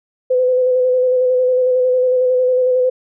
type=tone with vibrato; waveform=sine; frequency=506 Hz; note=B4; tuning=42 cents sharp; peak=-11 dBFS; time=0.3-2.9 s; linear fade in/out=10 ms; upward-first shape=square; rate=11 Hz; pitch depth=19 cents each way; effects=none